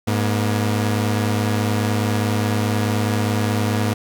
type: tone pair together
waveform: sawtooth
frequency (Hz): 104.8 / 239.1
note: G#2 / A#3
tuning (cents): +16 / +44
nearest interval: octave + major second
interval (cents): 1428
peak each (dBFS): -15 / -19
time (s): 0.07-3.94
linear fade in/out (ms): 10
effects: none